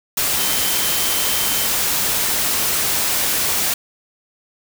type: tone in noise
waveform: sine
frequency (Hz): 3099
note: G7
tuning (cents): -21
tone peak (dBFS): -28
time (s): 0.38-1.67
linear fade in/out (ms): 5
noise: white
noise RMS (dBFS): -19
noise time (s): 0.17-3.74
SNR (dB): -12
effects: none